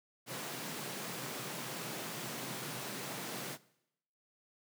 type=high-pass noise; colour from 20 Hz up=pink; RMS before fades=-42 dBFS; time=0.26-3.58 s; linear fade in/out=50 ms; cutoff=120 Hz; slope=96 dB/octave; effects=noise-tail reverb RT60 0.8 s tail -20 dB re dry